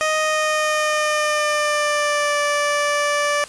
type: tone with pitch glide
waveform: 15% pulse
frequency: 622.3 to 584 Hz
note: D#5 to D5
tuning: 0 to -10 cents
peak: -11 dBFS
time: 0.01-3.44 s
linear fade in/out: 0 ms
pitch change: -110 cents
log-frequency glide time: 0.18-2.4 s
effects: white hiss -39 dBFS RMS until 3.48 s + resampled to 22050 Hz